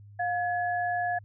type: tone pair together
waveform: sine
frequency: 710.2 / 1697 Hz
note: F5 / G#6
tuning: +29 / +37 cents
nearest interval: octave + minor third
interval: 1508 cents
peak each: -27 / -32 dBFS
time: 0.19-1.19 s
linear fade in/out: 10 ms
effects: added 102 Hz sine -47 dBFS peak until 1.24 s